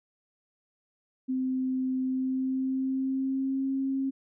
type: tone with pitch glide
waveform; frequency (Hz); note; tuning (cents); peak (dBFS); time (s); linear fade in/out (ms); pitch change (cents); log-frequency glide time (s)
sine; 259.2 to 268.8; C4 to C4; -16 to +47; -26; 1.28-4.11; 20; +63; 2.02-3.68
effects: none